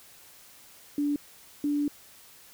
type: tone pair in turn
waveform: sine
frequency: 290 / 291.1 Hz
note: D4 / D4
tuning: -22 / -15 cents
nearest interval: unison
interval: 7 cents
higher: second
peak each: -24 dBFS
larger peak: neither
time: 0.98-1.16 / 1.64-1.88 s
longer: second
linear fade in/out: 2 ms
effects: white hiss -53 dBFS RMS until 2.53 s